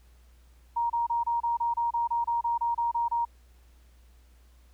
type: tone bursts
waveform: sine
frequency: 939 Hz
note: A#5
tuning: 12 cents sharp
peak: -24 dBFS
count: 15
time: 0.76-3.252 s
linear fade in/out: 10 ms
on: 140 ms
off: 28 ms
effects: added 60 Hz sine -54 dBFS peak until 4.73 s + pink hiss -66 dBFS RMS until 4.73 s